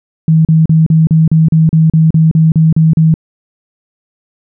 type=tone bursts; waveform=sine; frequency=160 Hz; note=D#3; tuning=49 cents sharp; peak=-4 dBFS; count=14; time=0.28-3.141 s; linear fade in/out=2 ms; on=170 ms; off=37 ms; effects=none